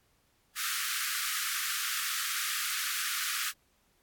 pink high-pass noise, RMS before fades -33 dBFS, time 0.55-3.53 s, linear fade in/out 50 ms, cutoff 1200 Hz, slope 96 dB/octave, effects pink hiss -70 dBFS RMS until 4.02 s + AAC 64 kbps

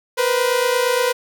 sawtooth tone pair together, 480.4 / 509 Hz, B4 / C5, -48 / -48 cents, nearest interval minor second, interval 100 cents, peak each -15 dBFS, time 0.17-1.13 s, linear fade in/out 20 ms, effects none

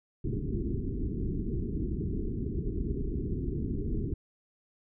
pink low-pass noise, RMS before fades -32 dBFS, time 0.24-4.14 s, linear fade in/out 5 ms, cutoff 420 Hz, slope 96 dB/octave, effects none

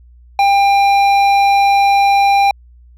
triangle tone with hard clipping, 797 Hz, G5, 28 cents sharp, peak -10 dBFS, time 0.39-2.51 s, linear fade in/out 2 ms, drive 14 dB, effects added 60 Hz sine -40 dBFS peak until 2.97 s

